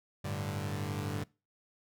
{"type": "chord", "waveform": "sawtooth", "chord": "G suspended second", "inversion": "none", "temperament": "equal", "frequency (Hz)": [98, 110, 146.83], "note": ["G2", "A2", "D3"], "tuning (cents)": [0, 0, 0], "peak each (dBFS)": [-33, -37, -34], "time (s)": [0.24, 1.24], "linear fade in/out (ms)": 10, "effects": ["noise-tail reverb RT60 0.3 s tail -23 dB re dry"]}